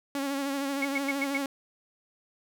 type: tone with vibrato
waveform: sawtooth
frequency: 277.2 Hz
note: C#4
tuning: in tune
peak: -25 dBFS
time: 0.15-1.46 s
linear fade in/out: 2 ms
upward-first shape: sine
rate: 13 Hz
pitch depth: 40 cents each way
type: tone bursts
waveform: sine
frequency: 2206 Hz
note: C#7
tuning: 9 cents flat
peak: -26 dBFS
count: 5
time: 0.82-1.375 s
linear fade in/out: 5 ms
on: 31 ms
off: 100 ms
effects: none